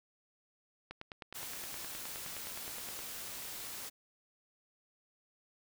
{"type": "click train", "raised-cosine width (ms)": 0.3, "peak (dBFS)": -28, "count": 21, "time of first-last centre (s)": [0.91, 2.991], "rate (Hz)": 9.61}
{"type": "noise", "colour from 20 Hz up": "white", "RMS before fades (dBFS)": -44, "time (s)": [1.34, 3.9], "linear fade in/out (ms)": 20}
{"effects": []}